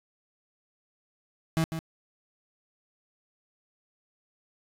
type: tone with echo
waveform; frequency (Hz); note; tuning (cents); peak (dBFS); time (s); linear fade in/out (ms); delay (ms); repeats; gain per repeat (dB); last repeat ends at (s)
35% pulse; 162; E3; -30; -21; 1.57-1.64; 0; 150; 1; -9; 1.79
effects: resampled to 32000 Hz + 8-bit